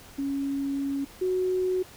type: tone pair in turn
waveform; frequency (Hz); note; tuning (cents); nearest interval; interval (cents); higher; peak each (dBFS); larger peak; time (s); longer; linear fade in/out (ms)
sine; 277.2 / 369.4; C#4 / F#4; 0 / -3; perfect fourth; 497; second; -26 / -23; second; 0.18-1.05 / 1.21-1.83; first; 10
effects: pink hiss -49 dBFS RMS until 1.96 s